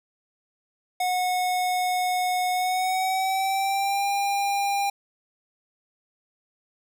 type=tone with pitch glide; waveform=square; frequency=730 to 800.7 Hz; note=F#5 to G5; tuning=-24 to +37 cents; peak=-23 dBFS; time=1-4.9 s; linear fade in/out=5 ms; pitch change=+161 cents; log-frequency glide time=2.53-4.07 s; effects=none